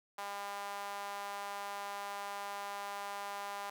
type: tone with high-pass filter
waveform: sawtooth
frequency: 201.3 Hz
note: G3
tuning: 46 cents sharp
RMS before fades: -42 dBFS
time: 0.18-3.7 s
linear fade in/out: 5 ms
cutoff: 860 Hz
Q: 2.7
effects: none